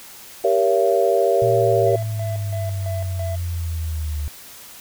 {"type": "chord", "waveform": "sine", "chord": "G diminished seventh", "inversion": "none", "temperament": "just", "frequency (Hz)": [392, 470.4, 564.5, 677.4], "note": ["G4", "Bb4", "Db5", "Fb5"], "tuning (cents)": [0, 16, 31, 47], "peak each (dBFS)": -20, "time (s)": [0.44, 1.96], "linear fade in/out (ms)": 5}
{"type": "linear sweep", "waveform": "sine", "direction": "down", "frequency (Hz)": [118.6, 73.42], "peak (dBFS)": -22, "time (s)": [1.42, 4.28], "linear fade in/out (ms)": 0}
{"type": "tone with tremolo", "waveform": "triangle", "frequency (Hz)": 667, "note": "E5", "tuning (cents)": 20, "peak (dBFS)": -26, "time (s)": [1.86, 3.36], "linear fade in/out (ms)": 10, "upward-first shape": "square", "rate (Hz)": 3, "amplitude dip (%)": 75}
{"effects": ["white hiss -41 dBFS RMS until 4.8 s"]}